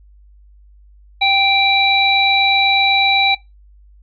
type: harmonic tone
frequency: 784 Hz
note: G5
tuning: in tune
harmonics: 1 / 3 / 5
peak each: -16 / -16 / -16 dBFS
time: 1.21-3.35 s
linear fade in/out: 10 ms
effects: noise-tail reverb RT60 0.2 s tail -19 dB re dry + added 50 Hz sine -43 dBFS peak until 4.02 s